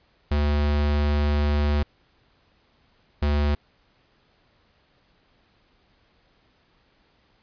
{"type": "tone pair in turn", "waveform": "square", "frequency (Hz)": [73.42, 73.16], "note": ["D2", "D2"], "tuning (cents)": [0, -6], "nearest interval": "unison", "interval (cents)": 6, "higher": "first", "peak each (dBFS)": -20, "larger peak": "neither", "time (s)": [[0.31, 1.83], [3.22, 3.55]], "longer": "first", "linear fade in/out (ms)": 5, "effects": ["pink hiss -63 dBFS RMS until 7.42 s", "resampled to 11025 Hz"]}